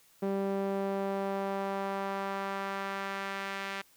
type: tone with band-pass filter sweep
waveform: sawtooth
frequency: 196 Hz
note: G3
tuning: in tune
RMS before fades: -34 dBFS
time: 0.22-3.82 s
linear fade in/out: 10 ms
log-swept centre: 400 to 2100 Hz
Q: 1.1
effects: white hiss -63 dBFS RMS until 3.96 s